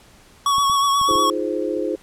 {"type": "tone with vibrato", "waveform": "square", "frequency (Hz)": 1117, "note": "C#6", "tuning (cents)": 13, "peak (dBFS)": -16, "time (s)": [0.46, 1.3], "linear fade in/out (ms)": 2, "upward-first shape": "triangle", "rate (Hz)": 8.3, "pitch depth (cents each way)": 34}
{"type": "clicks", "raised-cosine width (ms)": 5, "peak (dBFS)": -24, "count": 5, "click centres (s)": [0.583, 0.698, 1.014, 1.112, 1.156]}
{"type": "chord", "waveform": "sine", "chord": "F minor seventh", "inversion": "third", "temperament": "just", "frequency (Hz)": [314.3, 349.2, 419.1, 523.8], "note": ["Eb4", "F4", "Ab4", "C5"], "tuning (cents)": [18, 0, 16, 2], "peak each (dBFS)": -26, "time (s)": [1.08, 1.96], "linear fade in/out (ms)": 10}
{"effects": ["pink hiss -50 dBFS RMS until 2.02 s", "low-pass 11000 Hz 12 dB/octave"]}